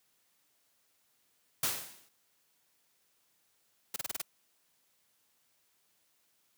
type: noise with exponential decay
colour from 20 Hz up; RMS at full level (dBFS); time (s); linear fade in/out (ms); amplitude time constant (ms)
white; -28; 1.63-2.09; 5; 100
type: noise bursts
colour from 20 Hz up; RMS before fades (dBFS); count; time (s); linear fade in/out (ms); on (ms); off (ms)
white; -35; 6; 3.94-4.217; 5; 22; 29
effects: white hiss -73 dBFS RMS until 6.57 s + high-pass 80 Hz 12 dB/octave